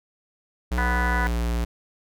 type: tone with pitch glide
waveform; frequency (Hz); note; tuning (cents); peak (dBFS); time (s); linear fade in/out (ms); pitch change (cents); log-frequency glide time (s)
square; 61 to 58.41; B1 to A#1; -21 to +4; -23; 0.71-1.65; 10; -75; 1.03-1.35
type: harmonic tone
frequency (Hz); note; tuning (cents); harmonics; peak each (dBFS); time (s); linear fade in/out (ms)
246.9; B3; 0; 2 / 3 / 4 / 5 / 6 / 7 / 8; -40 / -33 / -28 / -38 / -28 / -32 / -33; 0.78-1.27; 0
effects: none